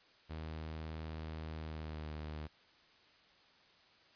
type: tone with pitch glide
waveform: sawtooth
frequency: 79 to 76.62 Hz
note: D#2 to D#2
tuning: +27 to -26 cents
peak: -38 dBFS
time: 0.29-2.48 s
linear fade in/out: 20 ms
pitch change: -53 cents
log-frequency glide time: 1.6-2.11 s
effects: white hiss -65 dBFS RMS until 4.15 s + resampled to 11025 Hz